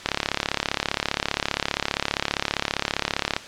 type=click train; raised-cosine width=0.2 ms; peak=-3 dBFS; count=117; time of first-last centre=0.06-3.365 s; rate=35.1 Hz; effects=white hiss -39 dBFS RMS until 3.47 s + low-pass 5000 Hz 12 dB/octave